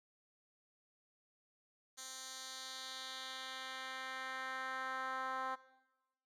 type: tone with band-pass filter sweep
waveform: 10% pulse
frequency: 261.6 Hz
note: C4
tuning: in tune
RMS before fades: -44 dBFS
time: 1.97-5.56 s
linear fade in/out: 20 ms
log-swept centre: 6600 to 1100 Hz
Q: 1.6
effects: noise-tail reverb RT60 1.0 s tail -18 dB re dry